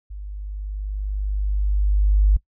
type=tone with level ramp; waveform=sine; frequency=50.3 Hz; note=G1; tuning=45 cents sharp; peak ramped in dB=-31 to -11 dBFS; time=0.1-2.37 s; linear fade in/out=10 ms; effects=noise-tail reverb RT60 0.1 s tail -21 dB re dry